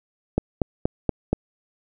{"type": "click train", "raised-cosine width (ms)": 2, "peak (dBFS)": -6, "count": 5, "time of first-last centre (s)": [0.38, 1.33], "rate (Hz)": 4.21, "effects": []}